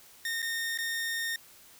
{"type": "tone with dropouts", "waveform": "sawtooth", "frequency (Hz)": 1836, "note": "A#6", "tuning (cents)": -27, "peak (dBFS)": -27, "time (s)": [0.25, 1.36], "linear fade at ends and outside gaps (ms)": 2, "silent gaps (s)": [[0.42, 0.426], [0.776, 0.786]], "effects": ["white hiss -55 dBFS RMS until 1.79 s"]}